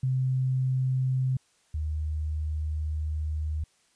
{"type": "tone pair in turn", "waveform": "sine", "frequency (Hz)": [130, 76.89], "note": ["C3", "D#2"], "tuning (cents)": [-11, -20], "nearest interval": "major sixth", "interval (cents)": 909, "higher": "first", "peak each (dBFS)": [-23, -27], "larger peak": "first", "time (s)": [[0.03, 1.37], [1.74, 3.64]], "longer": "second", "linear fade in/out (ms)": 5, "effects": ["white hiss -66 dBFS RMS until 3.95 s", "resampled to 22050 Hz"]}